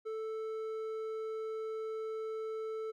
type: tone with hard clipping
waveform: sine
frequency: 440 Hz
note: A4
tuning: in tune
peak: -38 dBFS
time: 0.05-2.92 s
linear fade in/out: 20 ms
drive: 6 dB
effects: none